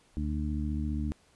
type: harmonic tone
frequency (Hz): 74.8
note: D2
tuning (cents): +32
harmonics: 1 / 2 / 3 / 4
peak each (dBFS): -31 / -38 / -35 / -38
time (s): 0.17-1.12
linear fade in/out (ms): 0
effects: pink hiss -64 dBFS RMS until 1.35 s + resampled to 24000 Hz